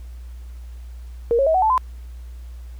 sine tone with pitch steps, 468.4 / 547.5 / 639.9 / 747.8 / 874.1 / 1021.6 Hz, A#4 / C#5 / D#5 / F#5 / A5 / C6, +8 / -22 / +48 / +18 / -12 / -42 cents, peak -14 dBFS, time 1.31-1.778 s, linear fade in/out 0 ms, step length 78 ms, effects added 60 Hz sine -33 dBFS peak until 2.79 s + pink hiss -56 dBFS RMS until 2.79 s

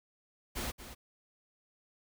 pink noise with echo, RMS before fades -37 dBFS, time 0.55-0.72 s, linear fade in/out 20 ms, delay 230 ms, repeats 1, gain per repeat -11 dB, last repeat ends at 0.95 s, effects none

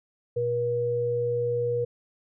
sine tone pair together, 120 / 480 Hz, B2 / B4, -49 / -49 cents, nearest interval 2 octaves, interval 2400 cents, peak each -32 / -24 dBFS, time 0.36-1.85 s, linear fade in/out 10 ms, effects none

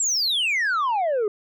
sine exponential sweep, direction down, 7820 to 398.6 Hz, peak -17 dBFS, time 0-1.28 s, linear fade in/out 2 ms, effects tanh soft clip ceiling -19 dBFS

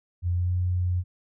sine tone with pitch glide, 88 to 89.85 Hz, F2 to F2, +14 to +50 cents, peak -22 dBFS, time 0.22-1.04 s, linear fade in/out 50 ms, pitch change +36 cents, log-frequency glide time 0.33-0.51 s, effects none

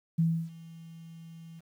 sine tone with ADSR envelope, 164.6 Hz, E3, 2 cents flat, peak -21 dBFS, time 0.18-1.61 s, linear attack 13 ms, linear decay 300 ms, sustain -23 dB, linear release 22 ms, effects 10-bit

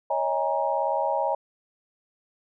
sine tone cluster, 556 / 634 / 819 / 941 Hz, C#5 / D#5 / G#5 / A#5, +5 / +32 / -24 / +16 cents, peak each -28 dBFS, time 0.1-1.35 s, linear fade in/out 5 ms, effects none

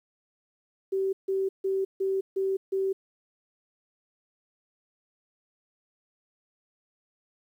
sine tone bursts, 385.5 Hz, G4, 29 cents flat, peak -24 dBFS, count 6, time 0.92-2.93 s, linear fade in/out 10 ms, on 210 ms, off 150 ms, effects 10-bit

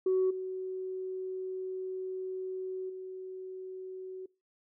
sine tone with level steps, 374.3 Hz, F#4, 20 cents sharp, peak -23 / -34 / -39 dBFS, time 0.06-4.26 s, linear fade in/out 5 ms, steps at 0.3 / 2.89 s, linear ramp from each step 10 ms, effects noise-tail reverb RT60 0.3 s tail -23 dB re dry + tanh soft clip ceiling -21 dBFS

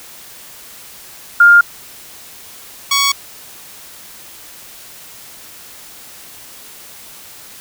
sine / 10% pulse tone pair in turn, 1406 / 1118.1 Hz, F6 / C#6, +11 / +15 cents, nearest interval major third, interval 396 cents, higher first, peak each -3 dBFS, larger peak neither, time 1.4-1.61 / 2.91-3.12 s, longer neither, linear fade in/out 5 ms, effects white hiss -37 dBFS RMS until 7.6 s

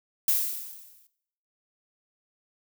violet noise with exponential decay, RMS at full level -21 dBFS, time 0.28-1.07 s, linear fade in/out 2 ms, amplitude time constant 170 ms, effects noise-tail reverb RT60 0.7 s tail -17 dB re dry

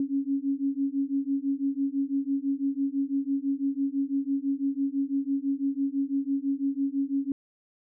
sine beating tone pair, 273 / 279 Hz, C#4 / C#4, -26 / +11 cents, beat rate 6 Hz, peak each -28 dBFS, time 0-7.32 s, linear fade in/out 2 ms, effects none

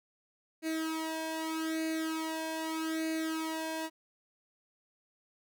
sawtooth tone with flanger, 320 Hz, D#4, 49 cents sharp, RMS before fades -35 dBFS, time 0.62-3.9 s, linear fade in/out 50 ms, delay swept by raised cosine 0.45 to 1.19 ms, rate 0.81 Hz, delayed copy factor +0.85, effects none

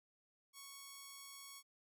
5% pulse tone, 1108.7 Hz, C#6, in tune, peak -40 dBFS, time 0.53-1.63 s, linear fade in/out 50 ms, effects none

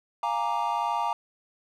triangle chord, Bb dominant seventh, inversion second, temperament equal, 698.5 / 830.6 / 932.3 / 1174.7 Hz, F5 / Ab5 / Bb5 / D6, 0 / 0 / 0 / 0 cents, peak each -31 / -29 / -26 / -31 dBFS, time 0.23-1.13 s, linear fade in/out 2 ms, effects none

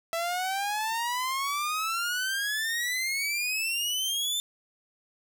sawtooth exponential sweep, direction up, 659.3 to 3577 Hz, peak -24 dBFS, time 0.13-4.4 s, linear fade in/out 0 ms, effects none

